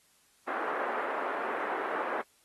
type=band-pass noise; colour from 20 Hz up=white; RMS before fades=-34 dBFS; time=0.47-2.22 s; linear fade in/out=10 ms; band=330 to 1500 Hz; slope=24 dB/octave; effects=white hiss -66 dBFS RMS until 2.44 s + AAC 32 kbps